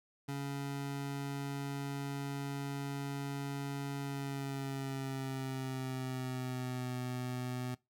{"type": "tone with pitch glide", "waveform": "25% pulse", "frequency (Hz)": [140, 125.45], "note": ["C#3", "B2"], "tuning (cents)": [18, 28], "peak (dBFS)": -33, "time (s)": [0.28, 7.75], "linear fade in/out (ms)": 10, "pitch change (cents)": -190, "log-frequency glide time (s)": [4.01, 6.95], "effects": ["noise-tail reverb RT60 0.2 s tail -21 dB re dry"]}